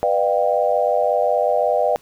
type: chord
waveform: sine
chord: G dominant seventh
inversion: first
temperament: equal with one note detuned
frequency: 493.9 / 602.1 / 698.5 / 784 Hz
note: B4 / D5 / F5 / G5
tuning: 0 / +43 / 0 / 0 cents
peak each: -21 / -19 / -21 / -23 dBFS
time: 0.03-1.96 s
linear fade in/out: 0 ms
effects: pink hiss -52 dBFS RMS until 2.01 s